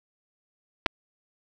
clicks, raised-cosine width 0.3 ms, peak -6 dBFS, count 2, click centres 0.861 / 0.864 s, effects none

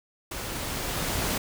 pink noise with level ramp, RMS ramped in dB -35 to -27 dBFS, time 0.31-1.38 s, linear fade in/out 5 ms, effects none

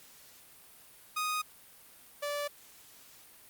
sawtooth tone pair in turn, 1244.5 / 581.3 Hz, D#6 / D5, 0 / -18 cents, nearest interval octave + minor second, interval 1318 cents, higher first, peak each -27 / -29 dBFS, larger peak first, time 1.16-1.42 / 2.22-2.48 s, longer neither, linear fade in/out 10 ms, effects white hiss -56 dBFS RMS until 3.49 s + Opus 48 kbps

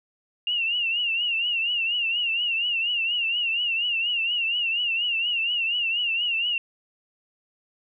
sine tone with vibrato, 2794 Hz, F7, in tune, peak -22 dBFS, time 0.47-6.58 s, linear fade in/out 2 ms, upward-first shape triangle, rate 4.2 Hz, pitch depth 110 cents each way, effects none

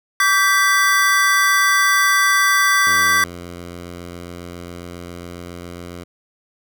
square chord, G major, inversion second, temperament equal with one note detuned, 1151.8 / 1568 / 1975.5 Hz, D6 / G6 / B6, -34 / 0 / 0 cents, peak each -18 dBFS, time 0.2-3.24 s, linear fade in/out 2 ms
10% pulse tone, 87.31 Hz, F2, in tune, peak -23 dBFS, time 2.86-6.04 s, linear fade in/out 10 ms
effects none

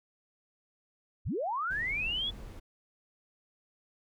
sine linear sweep, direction up, 33.05 to 3468 Hz, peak -30 dBFS, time 1.25-2.31 s, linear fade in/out 20 ms
brown noise, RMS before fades -44 dBFS, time 1.7-2.6 s, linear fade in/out 10 ms
effects none

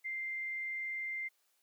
sine tone, 2093 Hz, C7, in tune, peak -36 dBFS, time 0.04-1.29 s, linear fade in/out 20 ms, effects white hiss -75 dBFS RMS until 1.62 s + high-pass 400 Hz 12 dB/octave

